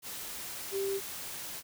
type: tone in noise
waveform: sine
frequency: 392.1 Hz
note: G4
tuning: in tune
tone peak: -30 dBFS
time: 0.71-1.01 s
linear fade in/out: 50 ms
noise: white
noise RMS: -41 dBFS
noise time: 0.02-1.63 s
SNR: +8 dB
effects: none